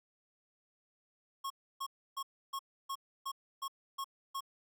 square tone bursts, 1090 Hz, C#6, 29 cents flat, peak -37 dBFS, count 9, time 1.44-4.407 s, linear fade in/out 10 ms, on 63 ms, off 300 ms, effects none

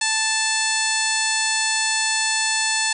harmonic tone with a mistuned harmonic, 880 Hz, A5, in tune, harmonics 1 / 2 / 3 / 4 / 5 / 6 / 7 / 8 / 9 / 10, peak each -28 / -25 / -27 / -30 / -26 / -31 / -31 / -30 / -28 / -30 dBFS, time 0.01-2.93 s, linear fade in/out 5 ms, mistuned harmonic 5, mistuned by -21 cents, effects none

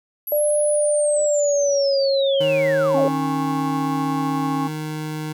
sine linear sweep, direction down, 11720 to 370 Hz, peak -25 dBFS, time 0.27-3.07 s, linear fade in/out 5 ms
sine tone with pitch glide, 594 to 547.9 Hz, D5 to C#5, +20 to -20 cents, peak -16 dBFS, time 0.32-3.08 s, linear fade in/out 2 ms, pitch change -140 cents, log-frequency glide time 1.27-1.98 s
25% pulse tone, 154.4 Hz, D#3, 13 cents flat, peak -22 dBFS, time 2.4-5.33 s, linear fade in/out 10 ms
harmonic tone, 273.1 Hz, C#4, 26 cents flat, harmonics 1 / 3 / 4, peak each -22 / -27 / -28 dBFS, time 2.94-4.68 s, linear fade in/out 10 ms
effects none

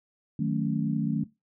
sine chord, D# half-diminished seventh, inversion none, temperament equal, 155.56 / 185 / 220 / 277.2 Hz, D#3 / F#3 / A3 / C#4, 0 / 0 / 0 / 0 cents, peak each -29 / -31 / -29 / -32 dBFS, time 0.39-1.24 s, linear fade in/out 5 ms, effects noise-tail reverb RT60 0.2 s tail -17 dB re dry

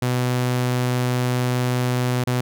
sawtooth tone with dropouts, 124.8 Hz, B2, 19 cents sharp, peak -15 dBFS, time 0.02-2.41 s, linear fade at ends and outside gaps 5 ms, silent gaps 2.24-2.271 s, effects none

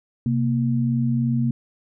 sine tone pair together, 130.07 / 233.1 Hz, C3 / A#3, -10 / 0 cents, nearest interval minor seventh, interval 1010 cents, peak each -21 dBFS, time 0.26-1.51 s, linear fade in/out 2 ms, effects none

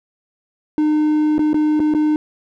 triangle tone with dropouts, 304.4 Hz, D#4, 38 cents flat, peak -11 dBFS, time 0.78-2.16 s, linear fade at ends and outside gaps 1 ms, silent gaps 1.382-1.392 / 1.532-1.543 / 1.795-1.801 / 1.939-1.948 s, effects none

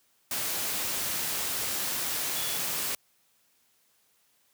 sine tone in noise, 3411 Hz, G#7, 46 cents sharp, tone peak -39 dBFS, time 2.36-2.57 s, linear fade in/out 2 ms, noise white, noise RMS -31 dBFS, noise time 0.31-2.95 s, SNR -11 dB, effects white hiss -68 dBFS RMS until 4.53 s + high-pass 80 Hz 12 dB/octave

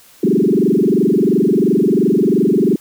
sine tone with frequency modulation, 295.9 Hz, D4, 13 cents sharp, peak -10 dBFS, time 0.23-2.76 s, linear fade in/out 5 ms, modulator 22.9 Hz, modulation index 5, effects white hiss -46 dBFS RMS until 2.8 s

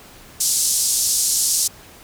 pink band-pass noise, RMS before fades -19 dBFS, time 0.4-1.68 s, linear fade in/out 10 ms, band 5400 to 11000 Hz, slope 24 dB/octave, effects pink hiss -44 dBFS RMS until 2.03 s

